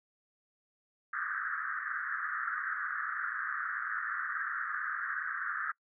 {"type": "band-pass noise", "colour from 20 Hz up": "white", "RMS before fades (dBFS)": -36, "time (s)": [1.13, 5.72], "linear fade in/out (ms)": 5, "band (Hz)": [1200, 1800], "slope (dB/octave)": 96, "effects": ["noise-tail reverb RT60 0.1 s tail -24 dB re dry"]}